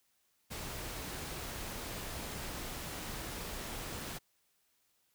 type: noise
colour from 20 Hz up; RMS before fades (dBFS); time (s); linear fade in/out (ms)
pink; -42; 0.5-4.19; 20
effects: white hiss -75 dBFS RMS until 5.14 s